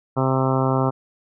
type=harmonic tone; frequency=131.9 Hz; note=C3; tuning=14 cents sharp; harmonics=1 / 2 / 3 / 4 / 5 / 6 / 7 / 8 / 9 / 10; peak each=-21 / -24 / -26 / -27 / -28 / -29 / -29 / -30 / -31 / -31 dBFS; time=0.16-0.91 s; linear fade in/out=20 ms; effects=none